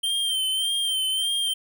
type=tone with vibrato; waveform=square; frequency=3136 Hz; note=G7; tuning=in tune; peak=-23 dBFS; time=0.03-1.54 s; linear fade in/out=10 ms; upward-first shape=sine; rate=1.7 Hz; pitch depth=44 cents each way; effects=none